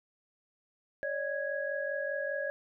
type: tone cluster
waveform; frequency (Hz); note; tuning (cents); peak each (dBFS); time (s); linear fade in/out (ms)
sine; 558 / 603 / 1659; C#5 / D5 / G#6; +11 / +46 / -2; -35 / -37 / -36; 1.03-2.5; 0
effects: none